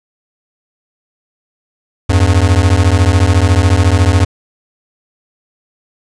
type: beating tone pair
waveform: square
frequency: 84 / 98 Hz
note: E2 / G2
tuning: +33 / 0 cents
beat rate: 14 Hz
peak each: -11 dBFS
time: 2.09-4.25 s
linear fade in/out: 10 ms
effects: resampled to 22050 Hz + 7-bit